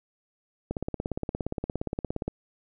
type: click train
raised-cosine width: 2 ms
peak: -16 dBFS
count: 28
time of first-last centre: 0.71-2.28 s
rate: 17.2 Hz
effects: none